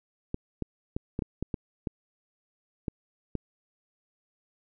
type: clicks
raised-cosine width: 3 ms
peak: -17 dBFS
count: 10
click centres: 0.344 / 0.623 / 0.965 / 1.191 / 1.222 / 1.426 / 1.542 / 1.872 / 2.882 / 3.353 s
effects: none